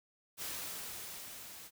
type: noise with level ramp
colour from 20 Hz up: white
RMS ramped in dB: -40 to -51 dBFS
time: 0.37-1.71 s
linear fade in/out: 50 ms
effects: none